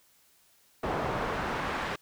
brown noise with band-pass filter sweep, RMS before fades -32 dBFS, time 0.83-1.96 s, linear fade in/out 5 ms, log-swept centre 880 to 1700 Hz, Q 0.85, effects white hiss -64 dBFS RMS until 2.01 s

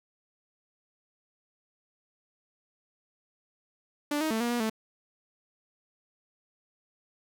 sawtooth tone with pitch steps, 293.1 / 314 / 222.2 / 238 / 240.4 / 220.2 Hz, D4 / D#4 / A3 / A#3 / B3 / A3, -3 / +16 / +17 / +36 / -46 / +2 cents, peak -23 dBFS, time 4.11-4.698 s, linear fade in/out 5 ms, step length 98 ms, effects none

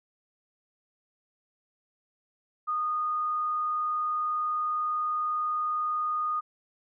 sine tone, 1231 Hz, D#6, 19 cents flat, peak -26 dBFS, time 2.67-6.41 s, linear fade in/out 20 ms, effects none

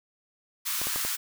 white high-pass noise, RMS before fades -30 dBFS, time 0.65-1.17 s, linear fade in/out 20 ms, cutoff 960 Hz, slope 48 dB/octave
clicks, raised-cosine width 1 ms, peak -22 dBFS, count 4, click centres 0.816 / 0.87 / 0.96 / 1.05 s
effects none

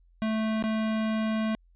square tone with dropouts, 219.3 Hz, A3, 6 cents flat, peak -26 dBFS, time 0.22-1.55 s, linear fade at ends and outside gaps 0 ms, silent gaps 0.625-0.639 s, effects added 43 Hz sine -57 dBFS peak until 1.75 s + resampled to 8000 Hz

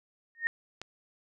sine tone with exponential growth, 1846 Hz, A#6, 17 cents flat, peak -21 dBFS, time 0.35-0.47 s, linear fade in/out 0 ms, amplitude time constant 24 ms
click, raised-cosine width 0.2 ms, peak -22 dBFS, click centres 0.816 s
effects none

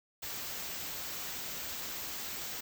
white band-stop noise, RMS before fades -40 dBFS, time 0.22-2.61 s, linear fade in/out 10 ms, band 8400 to 12000 Hz, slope 96 dB/octave, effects none

